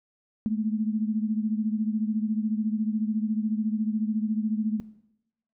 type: beating tone pair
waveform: sine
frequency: 213.6 / 227.6 Hz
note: G#3 / A#3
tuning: +49 / -41 cents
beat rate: 14 Hz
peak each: -25 / -28 dBFS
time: 0.46-4.8 s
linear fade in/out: 0 ms
effects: noise-tail reverb RT60 0.8 s tail -17 dB re dry

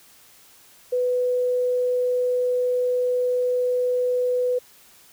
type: tone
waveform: sine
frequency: 497.2 Hz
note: B4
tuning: 12 cents sharp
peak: -19 dBFS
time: 0.92-4.59 s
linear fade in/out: 10 ms
effects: white hiss -52 dBFS RMS until 5.12 s

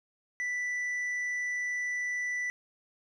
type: tone with tanh clipping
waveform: sine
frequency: 1975.5 Hz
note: B6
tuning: in tune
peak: -31 dBFS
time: 0.4-2.5 s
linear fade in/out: 0 ms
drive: 4 dB
effects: none

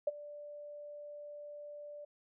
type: tone with ADSR envelope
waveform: sine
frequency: 587.3 Hz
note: D5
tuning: in tune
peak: -26 dBFS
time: 0.07-2.05 s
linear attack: 6 ms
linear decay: 27 ms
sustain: -19 dB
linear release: 8 ms
effects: none

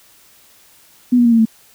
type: tone with pitch steps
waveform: sine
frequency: 246.9 / 240.6 / 234.4 / 228.4 / 222.5 Hz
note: B3 / B3 / A#3 / A#3 / A3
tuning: 0 / -45 / +10 / -35 / +20 cents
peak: -8 dBFS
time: 1.12-1.455 s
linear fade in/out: 10 ms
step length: 67 ms
effects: white hiss -49 dBFS RMS until 1.74 s

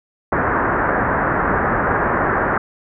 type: low-pass noise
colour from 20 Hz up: white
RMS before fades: -18 dBFS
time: 0.32-2.58 s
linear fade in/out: 5 ms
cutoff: 1700 Hz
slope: 48 dB/octave
effects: none

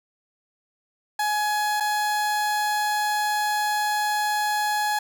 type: tone with dropouts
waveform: 30% pulse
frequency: 841 Hz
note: G#5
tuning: 22 cents sharp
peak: -19 dBFS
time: 1.19-4.99 s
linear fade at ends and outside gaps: 5 ms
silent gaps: 1.801-1.805 s
effects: none

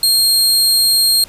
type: tone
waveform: sawtooth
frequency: 4221 Hz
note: C8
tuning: 14 cents sharp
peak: -7 dBFS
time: 0.03-1.24 s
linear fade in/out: 2 ms
effects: pink hiss -41 dBFS RMS until 1.28 s + resampled to 32000 Hz

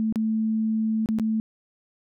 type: tone with dropouts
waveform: sine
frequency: 220 Hz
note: A3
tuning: in tune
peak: -21 dBFS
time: 0-1.4 s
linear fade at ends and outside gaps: 0 ms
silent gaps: 0.125-0.158 / 1.059-1.088 / 1.187-1.197 s
effects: none

